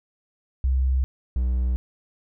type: tone pair in turn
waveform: sine / triangle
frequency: 65.2 / 62.26 Hz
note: C2 / B1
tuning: -5 / +15 cents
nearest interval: minor second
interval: 80 cents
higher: first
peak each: -18 dBFS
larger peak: neither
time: 0.64-1.04 / 1.36-1.76 s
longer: neither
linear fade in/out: 0 ms
effects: none